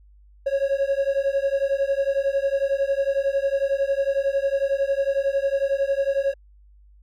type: beating tone pair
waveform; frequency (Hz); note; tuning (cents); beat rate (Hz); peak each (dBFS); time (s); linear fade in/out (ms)
triangle; 545 / 556; C#5 / C#5; -29 / +5; 11; -21; 0.46-6.34; 10
effects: added 50 Hz sine -49 dBFS peak until 7.02 s